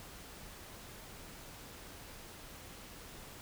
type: silence
effects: pink hiss -51 dBFS RMS until 3.41 s